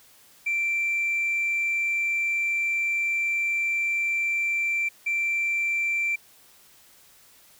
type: tone pair in turn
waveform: sine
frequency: 2349 / 2349 Hz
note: D7 / D7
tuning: 0 / 0 cents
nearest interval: unison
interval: 0 cents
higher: neither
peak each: -21 dBFS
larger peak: neither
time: 0.46-4.89 / 5.06-6.16 s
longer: first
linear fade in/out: 10 ms
effects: tanh soft clip ceiling -20 dBFS + white hiss -55 dBFS RMS until 7.59 s